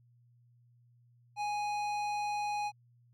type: tone with tanh clipping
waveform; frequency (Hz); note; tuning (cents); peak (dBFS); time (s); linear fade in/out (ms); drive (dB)
sine; 830; G#5; -1; -34; 1.36-2.72; 50; 15
effects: added 120 Hz sine -62 dBFS peak until 3.13 s